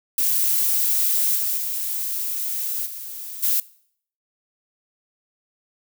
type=noise with level steps; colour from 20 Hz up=violet; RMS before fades=-20 / -23 / -26 / -34 / -20 dBFS; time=0.18-3.6 s; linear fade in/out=2 ms; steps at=1.35 / 1.56 / 2.85 / 3.42 s; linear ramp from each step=20 ms; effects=noise-tail reverb RT60 0.6 s tail -21 dB re dry